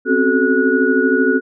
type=tone cluster; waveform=sine; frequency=257.3 / 270.2 / 373.1 / 435.6 / 1461 Hz; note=C4 / C#4 / F#4 / A4 / F#6; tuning=-29 / -44 / +14 / -17 / -22 cents; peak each=-18 dBFS; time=0.05-1.41 s; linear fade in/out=50 ms; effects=none